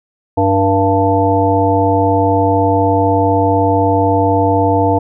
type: harmonic tone with a mistuned harmonic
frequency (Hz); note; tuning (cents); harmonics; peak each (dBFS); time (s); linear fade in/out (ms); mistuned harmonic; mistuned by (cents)
98; G2; 0; 1 / 3 / 5 / 7 / 9; -16 / -16 / -16 / -16 / -16; 0.37-4.99; 10; 5; -41
effects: none